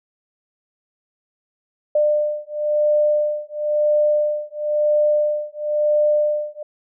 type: beating tone pair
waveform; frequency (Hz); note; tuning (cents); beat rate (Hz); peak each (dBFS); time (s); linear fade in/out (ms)
sine; 598 / 598.98; D5 / D5; +31 / +34; 0.98; -19; 1.95-6.63; 5
effects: none